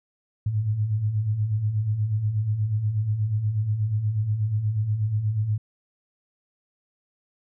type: beating tone pair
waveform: sine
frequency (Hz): 100.7 / 109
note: G2 / A2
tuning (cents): +47 / -16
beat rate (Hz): 8.3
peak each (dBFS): -30 / -22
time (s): 0.46-5.58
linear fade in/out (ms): 5
effects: none